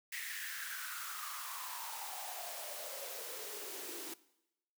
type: noise with high-pass filter sweep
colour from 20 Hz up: white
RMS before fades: -44 dBFS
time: 0.12-4.14 s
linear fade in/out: 5 ms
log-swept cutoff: 2000 to 320 Hz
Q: 6.8
effects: noise-tail reverb RT60 0.9 s tail -19 dB re dry